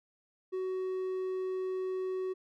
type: tone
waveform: triangle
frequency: 373.8 Hz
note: F#4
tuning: 18 cents sharp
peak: -30 dBFS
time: 0.52-2.34 s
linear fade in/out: 20 ms
effects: none